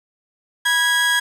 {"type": "tone pair together", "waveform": "30% pulse", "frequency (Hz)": [977.7, 1651], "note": ["B5", "G#6"], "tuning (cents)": [-18, -11], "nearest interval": "major sixth", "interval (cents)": 907, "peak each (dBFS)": [-22, -13], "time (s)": [0.65, 1.2], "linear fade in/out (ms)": 10, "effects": ["low-pass 12000 Hz 12 dB/octave", "8-bit"]}